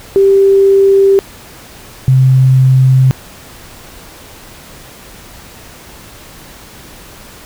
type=tone pair in turn; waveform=sine; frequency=392 / 130.81 Hz; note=G4 / C3; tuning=0 / 0 cents; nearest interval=octave + perfect fifth; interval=1900 cents; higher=first; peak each=-4 dBFS; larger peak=neither; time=0.16-1.19 / 2.08-3.11 s; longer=neither; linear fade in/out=0 ms; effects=pink hiss -35 dBFS RMS until 7.45 s